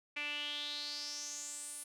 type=tone with band-pass filter sweep; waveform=sawtooth; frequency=293.4 Hz; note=D4; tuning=2 cents flat; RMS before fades=-42 dBFS; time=0.16-1.84 s; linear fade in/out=10 ms; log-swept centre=2400 to 10000 Hz; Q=6.3; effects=none